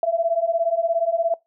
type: beating tone pair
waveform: sine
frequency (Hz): 659 / 676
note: E5 / E5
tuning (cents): -1 / +43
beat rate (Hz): 17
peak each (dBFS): -21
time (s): 0.03-1.34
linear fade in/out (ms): 2
effects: noise-tail reverb RT60 0.2 s tail -23 dB re dry